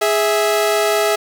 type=tone pair together; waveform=sawtooth; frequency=415.3 / 655.6 Hz; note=G#4 / E5; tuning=0 / -10 cents; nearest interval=minor sixth; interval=790 cents; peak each=-13 dBFS; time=0.01-1.16 s; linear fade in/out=10 ms; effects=none